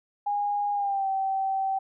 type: tone with pitch glide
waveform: sine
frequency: 819 to 773 Hz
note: G#5 to G5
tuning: -24 to -24 cents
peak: -24 dBFS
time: 0.26-1.79 s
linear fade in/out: 10 ms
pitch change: -100 cents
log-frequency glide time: 0.73-1.08 s
effects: none